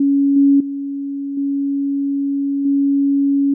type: tone with level steps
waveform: sine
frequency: 279.2 Hz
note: C#4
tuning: 13 cents sharp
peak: -11 / -8 / -21 / -16 / -12 dBFS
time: 0-3.54 s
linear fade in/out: 5 ms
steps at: 0.36 / 0.6 / 1.37 / 2.65 s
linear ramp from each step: 5 ms
effects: none